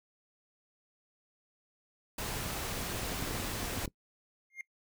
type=noise; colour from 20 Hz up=pink; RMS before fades=-37 dBFS; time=2.18-3.86 s; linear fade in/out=5 ms
type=clicks; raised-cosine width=3 ms; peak=-27 dBFS; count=12; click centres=2.827 / 2.947 / 3.032 / 3.119 / 3.225 / 3.275 / 3.31 / 3.4 / 3.63 / 3.776 / 3.848 / 3.878 s
type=tone with exponential growth; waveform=triangle; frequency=2123 Hz; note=C7; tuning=25 cents sharp; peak=-33 dBFS; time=4.5-4.61 s; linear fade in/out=2 ms; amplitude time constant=22 ms
effects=noise-tail reverb RT60 0.1 s tail -22 dB re dry